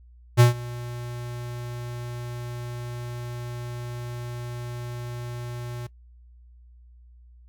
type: tone with ADSR envelope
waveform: square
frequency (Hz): 120.9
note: B2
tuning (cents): -36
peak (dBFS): -11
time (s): 0.37-5.87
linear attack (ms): 32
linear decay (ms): 130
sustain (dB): -22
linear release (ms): 7
effects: noise-tail reverb RT60 0.1 s tail -19 dB re dry + added 60 Hz sine -48 dBFS peak until 7.48 s